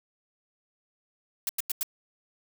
blue noise bursts, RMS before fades -28 dBFS, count 4, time 1.47-1.831 s, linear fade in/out 2 ms, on 22 ms, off 91 ms, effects none

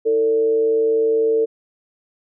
sine tone with frequency modulation, 450 Hz, A4, 39 cents sharp, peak -14 dBFS, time 0.05-1.46 s, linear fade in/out 20 ms, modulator 128 Hz, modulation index 0.3, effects none

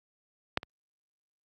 clicks, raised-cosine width 0.3 ms, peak -9 / -24 dBFS, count 2, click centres 0.574 / 0.631 s, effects high-pass 60 Hz 12 dB/octave + Opus 48 kbps

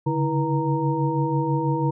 sine tone cluster, 138.9 / 145 / 325 / 482.2 / 928 Hz, C#3 / D3 / E4 / B4 / A#5, +4 / -22 / -24 / -41 / -8 cents, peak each -28 / -24 / -26 / -29 / -27 dBFS, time 0.06-1.91 s, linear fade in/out 10 ms, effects none

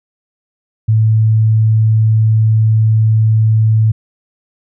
sine tone, 110 Hz, A2, in tune, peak -7 dBFS, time 0.88-3.92 s, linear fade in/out 10 ms, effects none

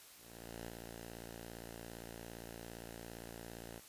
5% pulse tone with ADSR envelope, 57.5 Hz, A#1, 23 cents flat, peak -33 dBFS, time 0.16-3.81 s, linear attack 520 ms, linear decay 13 ms, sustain -4 dB, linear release 34 ms, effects white hiss -58 dBFS RMS until 3.88 s + resampled to 32000 Hz

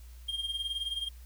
triangle tone with tremolo, 3213 Hz, G7, 42 cents sharp, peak -28 dBFS, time 0.28-1.09 s, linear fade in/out 10 ms, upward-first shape sine, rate 19 Hz, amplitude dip 70%, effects added 60 Hz sine -46 dBFS peak until 1.25 s + white hiss -61 dBFS RMS until 1.25 s

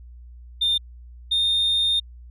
sine tone pair in turn, 3615 / 3653 Hz, A7 / A#7, +46 / -36 cents, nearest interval unison, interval 18 cents, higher second, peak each -16 dBFS, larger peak neither, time 0.61-0.78 / 1.31-2 s, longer second, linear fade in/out 10 ms, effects tanh soft clip ceiling -16 dBFS + added 60 Hz sine -40 dBFS peak until 2.3 s

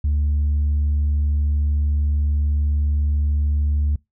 sine tone with tanh clipping, 73.42 Hz, D2, in tune, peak -17 dBFS, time 0.04-3.96 s, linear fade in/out 5 ms, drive 1 dB, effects noise-tail reverb RT60 0.2 s tail -24 dB re dry

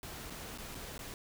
pink noise with dropouts, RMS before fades -45 dBFS, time 0.03-1.14 s, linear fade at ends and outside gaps 1 ms, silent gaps 0.299-0.304 / 0.577-0.584 / 0.747-0.751 / 0.979-0.991 s, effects none

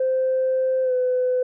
sine tone with pitch glide, 520 to 504.3 Hz, C5 to B4, -11 to +36 cents, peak -17 dBFS, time 0-1.43 s, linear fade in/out 5 ms, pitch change -53 cents, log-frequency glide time 0.83-0.93 s, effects tanh soft clip ceiling -14 dBFS

